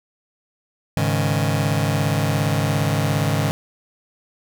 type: chord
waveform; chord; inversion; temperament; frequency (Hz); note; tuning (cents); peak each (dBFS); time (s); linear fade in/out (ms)
sawtooth; Ab suspended fourth; none; just; 103.83 / 138.43 / 155.74; Ab2 / Db3 / Eb3; 0 / -2 / +2; -18; 0.97-3.51; 0
effects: none